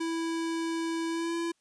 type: tone with pitch glide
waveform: square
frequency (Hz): 329.6 to 336.5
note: E4 to E4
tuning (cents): 0 to +36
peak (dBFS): -30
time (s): 0-1.52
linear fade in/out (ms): 10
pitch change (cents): +36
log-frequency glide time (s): 1.09-1.35
effects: white hiss -74 dBFS RMS until 1.6 s + resampled to 22050 Hz